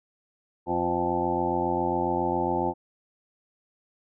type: harmonic tone with a mistuned harmonic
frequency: 87.31 Hz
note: F2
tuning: in tune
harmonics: 1 / 2 / 3 / 4 / 6 / 7 / 8 / 9 / 10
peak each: -38 / -35 / -33 / -29 / -33 / -36 / -37 / -31 / -29 dBFS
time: 0.66-2.74 s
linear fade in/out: 50 ms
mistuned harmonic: 6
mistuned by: -22 cents
effects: none